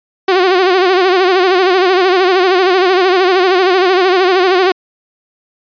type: tone with vibrato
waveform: sawtooth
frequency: 370 Hz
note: F#4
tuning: in tune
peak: -4 dBFS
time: 0.28-4.72 s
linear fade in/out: 5 ms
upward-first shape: sine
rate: 13 Hz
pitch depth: 86 cents each way
effects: resampled to 11025 Hz